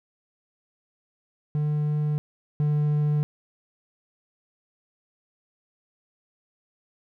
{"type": "tone pair in turn", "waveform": "triangle", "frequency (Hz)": [149.7, 148.84], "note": ["D3", "D3"], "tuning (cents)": [33, 24], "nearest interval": "unison", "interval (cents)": 9, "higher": "first", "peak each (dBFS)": [-20, -18], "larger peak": "second", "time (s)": [[1.55, 2.18], [2.6, 3.23]], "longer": "neither", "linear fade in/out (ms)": 0, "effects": []}